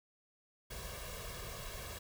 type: noise with comb filter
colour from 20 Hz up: pink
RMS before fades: -45 dBFS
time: 0.7-1.99 s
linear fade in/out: 10 ms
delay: 1.8 ms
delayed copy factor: +0.75
effects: none